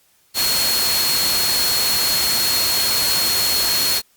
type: tone in noise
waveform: sine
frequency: 4303 Hz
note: C8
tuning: 48 cents sharp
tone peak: -19 dBFS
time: 0.34-4.02 s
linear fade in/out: 50 ms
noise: white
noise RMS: -20 dBFS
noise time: 0.34-4.02 s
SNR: -2 dB
effects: white hiss -58 dBFS RMS until 4.16 s + Opus 48 kbps